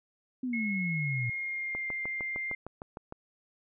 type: exponential sweep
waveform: sine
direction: down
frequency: 260.8 to 116.54 Hz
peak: -30 dBFS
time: 0.43-1.3 s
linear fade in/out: 5 ms
type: tone with pitch glide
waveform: sine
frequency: 2174 to 2102 Hz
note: C#7 to C7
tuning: -34 to +7 cents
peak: -32 dBFS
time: 0.53-2.55 s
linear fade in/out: 5 ms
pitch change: -59 cents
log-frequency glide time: 0.88-1.91 s
type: click train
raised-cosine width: 1 ms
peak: -26 dBFS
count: 10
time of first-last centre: 1.75-3.124 s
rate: 6.55 Hz
effects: none